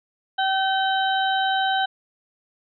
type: harmonic tone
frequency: 769 Hz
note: G5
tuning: 33 cents flat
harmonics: 1 / 2 / 4 / 5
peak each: -21 / -25 / -29 / -31 dBFS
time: 0.38-1.86 s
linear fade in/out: 10 ms
effects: none